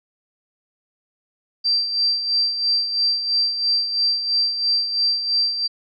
sine tone with tremolo, 4699 Hz, D8, in tune, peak -15 dBFS, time 1.64-5.68 s, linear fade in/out 20 ms, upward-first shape sine, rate 3 Hz, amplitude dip 60%, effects none

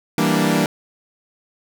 sawtooth chord, E half-diminished seventh, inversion none, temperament equal, 164.81 / 196 / 233.1 / 293.7 Hz, E3 / G3 / Bb3 / D4, 0 / 0 / 0 / 0 cents, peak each -17 dBFS, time 0.18-0.66 s, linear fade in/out 2 ms, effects none

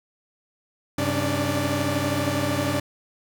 sawtooth tone cluster, 96.7 / 133.7 / 280.1 / 299.3 / 586 Hz, G2 / C3 / C#4 / D4 / D5, -23 / +38 / +18 / +33 / -4 cents, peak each -25 dBFS, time 0.98-2.8 s, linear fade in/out 5 ms, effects none

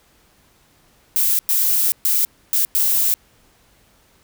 violet noise bursts at uneven times, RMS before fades -17 dBFS, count 5, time 1.16-1.39 / 1.49-1.92 / 2.05-2.25 / 2.53-2.65 / 2.75-3.14 s, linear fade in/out 0 ms, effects pink hiss -56 dBFS RMS until 4.23 s

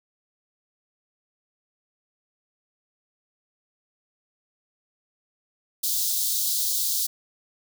white high-pass noise, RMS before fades -25 dBFS, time 5.83-7.07 s, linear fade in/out 10 ms, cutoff 3600 Hz, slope 48 dB/octave, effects none

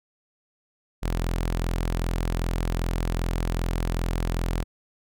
sawtooth tone, 42.56 Hz, F1, 44 cents flat, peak -20 dBFS, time 1.02-4.64 s, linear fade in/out 20 ms, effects none

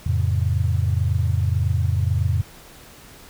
sine chord, F augmented, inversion none, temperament just, 87.31 / 109.13 / 136.42 Hz, F2 / A2 / C#3, 0 / -14 / -27 cents, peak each -20 / -22 / -25 dBFS, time 0.06-2.42 s, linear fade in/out 5 ms, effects pink hiss -45 dBFS RMS until 3.29 s

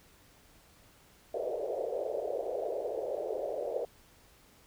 pink band-pass noise, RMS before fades -35 dBFS, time 1.34-3.85 s, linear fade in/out 2 ms, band 420 to 640 Hz, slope 48 dB/octave, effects pink hiss -61 dBFS RMS until 4.66 s

